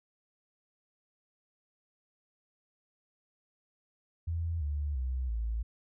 sine tone with pitch steps, 83.4 / 73.02 / 63.94 / 55.99 Hz, E2 / D2 / C2 / A1, +21 / -9 / -39 / +31 cents, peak -30 dBFS, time 4.27-5.63 s, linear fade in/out 10 ms, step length 340 ms, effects none

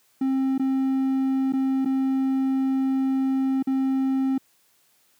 triangle tone with dropouts, 266 Hz, C4, 29 cents sharp, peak -18 dBFS, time 0.21-4.38 s, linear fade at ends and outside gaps 5 ms, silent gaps 0.58-0.595 / 1.524-1.534 / 1.849-1.856 / 3.626-3.671 s, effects white hiss -63 dBFS RMS until 5.19 s + high-pass 100 Hz 12 dB/octave

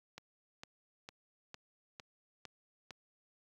click train, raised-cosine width 0.2 ms, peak -29 dBFS, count 7, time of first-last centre 0.18-2.907 s, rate 2.2 Hz, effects high-pass 60 Hz 12 dB/octave + 11-bit

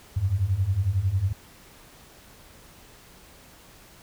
sine beating tone pair, 89.2 / 100.2 Hz, F2 / G2, +37 / +38 cents, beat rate 11 Hz, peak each -26 / -23 dBFS, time 0.16-1.33 s, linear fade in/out 10 ms, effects pink hiss -51 dBFS RMS until 4.02 s

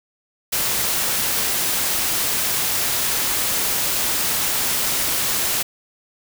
white noise, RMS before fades -21 dBFS, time 0.52-5.63 s, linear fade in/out 10 ms, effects none

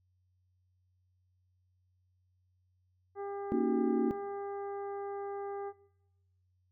harmonic tone, 400.4 Hz, G4, 37 cents sharp, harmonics 1 / 2 / 3 / 4 / 5, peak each -38 / -43 / -50 / -58 / -61 dBFS, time 3.15-5.73 s, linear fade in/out 50 ms
sine chord, D# minor seventh, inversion second, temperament equal, 233.1 / 277.2 / 311.1 / 370 Hz, A#3 / C#4 / D#4 / F#4, 0 / 0 / 0 / 0 cents, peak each -32 / -34 / -36 / -31 dBFS, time 3.52-4.11 s, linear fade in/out 0 ms
effects noise-tail reverb RT60 0.9 s tail -20 dB re dry + added 91 Hz sine -70 dBFS peak until 6.71 s

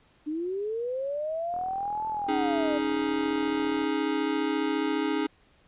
sine linear two-way sweep, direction up then down, 292.9 to 880 to 579 Hz, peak -28 dBFS, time 0.26-2.79 s, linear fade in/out 20 ms, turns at 2.08 s
click train, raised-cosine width 1 ms, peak -31 dBFS, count 96, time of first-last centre 1.54-3.84 s, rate 41.3 Hz
square chord, C# suspended second, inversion none, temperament just, 277.2 / 311.8 / 415.8 Hz, C#4 / D#4 / G#4, 0 / +4 / +2 cents, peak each -31 / -29 / -32 dBFS, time 2.28-5.27 s, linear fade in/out 10 ms
effects pink hiss -62 dBFS RMS until 5.67 s + resampled to 8000 Hz

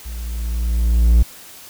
triangle tone with level ramp, 57.8 Hz, A#1, 14 cents flat, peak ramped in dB -25 to -5 dBFS, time 0.05-1.23 s, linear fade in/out 10 ms, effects white hiss -40 dBFS RMS until 1.69 s

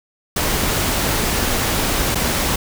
pink noise with dropouts, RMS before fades -19 dBFS, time 0.36-2.56 s, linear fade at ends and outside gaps 5 ms, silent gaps 2.148-2.154 s, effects none

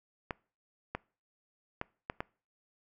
clicks, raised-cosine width 0.5 ms, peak -19 dBFS, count 5, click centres 0.308 / 0.95 / 1.814 / 2.099 / 2.205 s, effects noise-tail reverb RT60 0.4 s tail -24 dB re dry

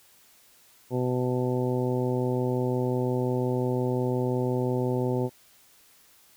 harmonic tone, 125.7 Hz, B2, 31 cents sharp, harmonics 1 / 2 / 3 / 4 / 5 / 6 / 7, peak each -28 / -30 / -29 / -32 / -39 / -43 / -38 dBFS, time 0.9-5.3 s, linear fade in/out 50 ms, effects white hiss -58 dBFS RMS until 6.36 s

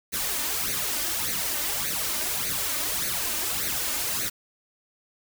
white noise with flanger, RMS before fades -28 dBFS, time 0.12-4.3 s, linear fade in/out 20 ms, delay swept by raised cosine 0.47 to 3.37 ms, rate 1.7 Hz, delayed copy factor +0.7, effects none

